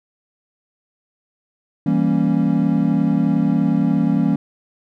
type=chord; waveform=triangle; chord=E diminished seventh; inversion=none; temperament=equal with one note detuned; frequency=164.81 / 196 / 233.1 / 276.4 Hz; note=E3 / G3 / Bb3 / Db4; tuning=0 / 0 / 0 / -5 cents; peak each=-18 dBFS; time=1.86-4.36 s; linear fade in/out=5 ms; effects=none